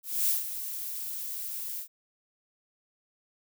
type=noise with ADSR envelope; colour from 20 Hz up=violet; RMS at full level=-25 dBFS; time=0.03-1.88 s; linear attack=250 ms; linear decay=150 ms; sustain=-11 dB; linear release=91 ms; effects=none